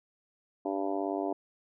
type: harmonic tone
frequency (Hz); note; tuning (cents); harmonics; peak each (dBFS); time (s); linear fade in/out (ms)
98; G2; 0; 3 / 4 / 5 / 6 / 7 / 8 / 9 / 10; -34 / -35 / -43 / -39 / -35 / -45 / -42 / -47; 0.65-1.33; 5
effects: none